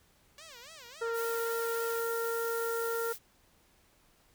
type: tone with vibrato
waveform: 5% pulse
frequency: 554.4 Hz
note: C#5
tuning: in tune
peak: -37 dBFS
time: 0.38-1.99 s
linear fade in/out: 2 ms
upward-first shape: sine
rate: 3.6 Hz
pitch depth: 290 cents each way
type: harmonic tone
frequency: 461.3 Hz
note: A#4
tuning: 18 cents flat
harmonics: 1 / 2 / 3 / 4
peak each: -32 / -44 / -37 / -48 dBFS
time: 1.01-3.13 s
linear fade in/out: 10 ms
type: noise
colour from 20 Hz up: blue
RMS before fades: -42 dBFS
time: 1.13-3.19 s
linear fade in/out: 50 ms
effects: pink hiss -66 dBFS RMS until 4.34 s